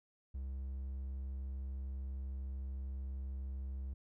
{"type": "tone", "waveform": "triangle", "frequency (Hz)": 66.5, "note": "C2", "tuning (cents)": 29, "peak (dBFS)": -37, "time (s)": [0.34, 3.94], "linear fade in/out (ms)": 10, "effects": []}